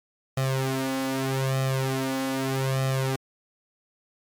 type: tone with flanger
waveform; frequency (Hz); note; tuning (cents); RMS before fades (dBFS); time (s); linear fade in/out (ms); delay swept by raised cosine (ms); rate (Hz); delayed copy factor
sawtooth; 133.1; C3; +30; -26; 0.37-3.16; 5; 1.6 to 3.6; 0.81; +0.95
effects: MP3 96 kbps